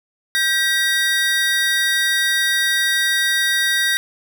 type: tone cluster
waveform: square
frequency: 1577 / 1924 / 3720 Hz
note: G6 / B6 / A#7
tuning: +10 / -46 / -4 cents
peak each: -21 dBFS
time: 0.35-3.97 s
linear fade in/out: 0 ms
effects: none